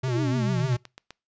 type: tone with vibrato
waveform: square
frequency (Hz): 125.9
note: B2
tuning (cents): +34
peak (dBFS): -25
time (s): 0.03-0.77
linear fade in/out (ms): 10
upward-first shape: triangle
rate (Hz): 6.7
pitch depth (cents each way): 96
type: exponential sweep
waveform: sine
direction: down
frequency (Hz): 392 to 125.9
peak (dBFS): -26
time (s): 0.08-0.75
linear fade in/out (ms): 5
type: click train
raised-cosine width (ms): 0.2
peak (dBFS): -23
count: 5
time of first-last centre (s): 0.6-1.106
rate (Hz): 7.9
effects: noise-tail reverb RT60 0.3 s tail -25 dB re dry + resampled to 16000 Hz